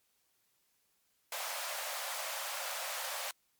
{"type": "high-pass noise", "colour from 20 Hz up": "pink", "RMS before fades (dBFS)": -39, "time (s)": [1.32, 3.31], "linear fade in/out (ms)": 2, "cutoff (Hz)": 530, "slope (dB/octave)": 96, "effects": ["white hiss -75 dBFS RMS until 3.59 s", "MP3 96 kbps"]}